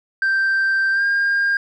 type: tone with pitch glide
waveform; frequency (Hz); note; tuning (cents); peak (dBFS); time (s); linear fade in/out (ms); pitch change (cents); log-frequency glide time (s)
sine; 1568 to 1609.3; G6 to G6; 0 to +45; -13; 0.22-1.57; 2; +45; 0.92-1.04
effects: tanh soft clip ceiling -14 dBFS